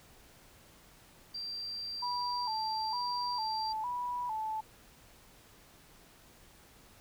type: tone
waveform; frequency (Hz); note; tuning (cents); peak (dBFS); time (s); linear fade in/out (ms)
sine; 4709; D8; +4; -37; 1.34-3.73; 10
type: tone with vibrato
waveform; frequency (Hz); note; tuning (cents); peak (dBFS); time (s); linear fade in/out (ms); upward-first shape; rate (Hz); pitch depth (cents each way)
sine; 924; A#5; -16; -33; 2.02-4.61; 10; square; 1.1; 100
effects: pink hiss -59 dBFS RMS until 7 s